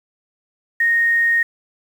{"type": "tone with quantisation", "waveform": "sine", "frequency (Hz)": 1858, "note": "A#6", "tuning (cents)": -6, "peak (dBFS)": -13, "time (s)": [0.8, 1.43], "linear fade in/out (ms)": 5, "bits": 7, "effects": []}